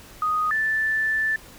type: tone pair in turn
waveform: sine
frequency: 1244.5 / 1760 Hz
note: D#6 / A6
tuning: 0 / 0 cents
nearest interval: tritone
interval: 600 cents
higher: second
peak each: -20 dBFS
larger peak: neither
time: 0.22-0.51 / 0.51-1.36 s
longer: second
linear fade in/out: 2 ms
effects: pink hiss -46 dBFS RMS until 1.58 s